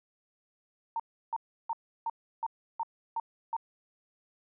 sine tone bursts, 914 Hz, A#5, 34 cents flat, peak -29 dBFS, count 8, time 0.96-3.566 s, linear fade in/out 2 ms, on 37 ms, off 330 ms, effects none

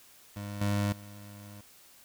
25% pulse tone with level steps, 102 Hz, G#2, 31 cents flat, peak -33 / -23 / -42 dBFS, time 0.36-1.61 s, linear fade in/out 5 ms, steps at 0.61 / 0.92 s, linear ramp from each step 5 ms, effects white hiss -57 dBFS RMS until 2.04 s

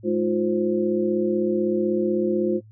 sine tone cluster, 212.1 / 317.5 / 353.5 / 523 Hz, G#3 / D#4 / F4 / C5, +37 / +35 / +21 / -1 cents, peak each -25 / -30 / -21 / -28 dBFS, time 0.03-2.61 s, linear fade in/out 50 ms, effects noise-tail reverb RT60 0.1 s tail -19 dB re dry + added 108 Hz sine -45 dBFS peak until 2.71 s

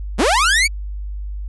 sawtooth linear sweep, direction up, 157 to 2331 Hz, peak -9 dBFS, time 0.18-0.68 s, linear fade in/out 20 ms, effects added 50 Hz sine -24 dBFS peak until 1.48 s + resampled to 24000 Hz

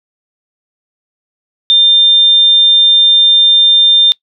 sine tone, 3600 Hz, A7, 39 cents sharp, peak -4 dBFS, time 1.7-4.12 s, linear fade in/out 0 ms, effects noise-tail reverb RT60 0.1 s tail -22 dB re dry

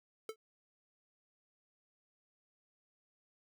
square tone with exponential decay, 440.1 Hz, A4, in tune, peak -36 dBFS, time 0.29-0.36 s, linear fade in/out 2 ms, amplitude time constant 15 ms, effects none

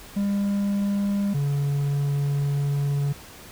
triangle tone pair in turn, 200.9 / 142.06 Hz, G3 / C#3, +43 / +43 cents, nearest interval tritone, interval 600 cents, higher first, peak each -19 dBFS, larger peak neither, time 0.16-1.34 / 1.34-3.13 s, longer second, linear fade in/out 10 ms, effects pink hiss -44 dBFS RMS until 3.51 s

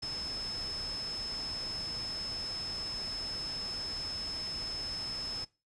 sine tone in noise, 5210 Hz, E8, 21 cents flat, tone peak -36 dBFS, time 0.02-5.45 s, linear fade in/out 10 ms, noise pink, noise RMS -45 dBFS, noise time 0.02-5.45 s, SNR +6 dB, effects noise-tail reverb RT60 0.3 s tail -21 dB re dry + resampled to 22050 Hz

